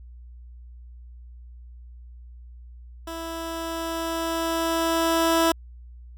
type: tone with level ramp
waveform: 15% pulse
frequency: 329.6 Hz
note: E4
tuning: in tune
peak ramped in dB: -26 to -11 dBFS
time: 3.07-5.52 s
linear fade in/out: 5 ms
effects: added 60 Hz sine -41 dBFS peak until 6.17 s